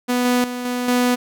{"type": "tone with level steps", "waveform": "sawtooth", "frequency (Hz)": 246.9, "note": "B3", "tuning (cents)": 0, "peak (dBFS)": [-13, -11, -21, -17, -11], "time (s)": [0.08, 1.16], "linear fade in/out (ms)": 20, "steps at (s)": [0.25, 0.44, 0.65, 0.88], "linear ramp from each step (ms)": 2, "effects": []}